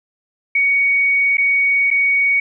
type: tone with dropouts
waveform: sine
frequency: 2239 Hz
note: C#7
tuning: 17 cents sharp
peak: -12 dBFS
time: 0.55-2.4 s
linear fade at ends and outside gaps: 5 ms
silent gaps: 1.371-1.381 / 1.904-1.911 s
effects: none